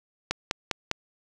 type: click train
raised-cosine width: 0.2 ms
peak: -8 dBFS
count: 4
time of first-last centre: 0.31-0.914 s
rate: 4.97 Hz
effects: none